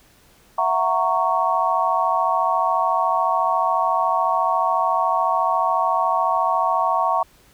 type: chord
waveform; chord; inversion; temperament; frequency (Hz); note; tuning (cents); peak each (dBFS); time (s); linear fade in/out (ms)
sine; F# dominant seventh; third; just; 666 / 740 / 925 / 1110; E5 / F#5 / A#5 / C#6; +18 / 0 / -14 / +2; -24 / -23 / -22 / -21; 0.58-7.23; 5
effects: pink hiss -54 dBFS RMS until 7.53 s